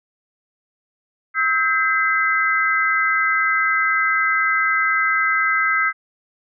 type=tone cluster; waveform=sine; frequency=1294 / 1584 / 2040 Hz; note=E6 / G6 / C7; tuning=-32 / +18 / -44 cents; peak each=-20 dBFS; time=1.34-5.93 s; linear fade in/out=50 ms; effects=none